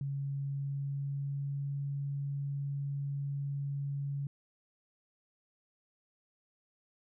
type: tone with pitch glide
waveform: sine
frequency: 139.2 to 140.57 Hz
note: C#3 to C#3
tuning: +8 to +25 cents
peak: -33 dBFS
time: 0.01-4.27 s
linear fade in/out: 2 ms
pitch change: +17 cents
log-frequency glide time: 0.42-1.78 s
effects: none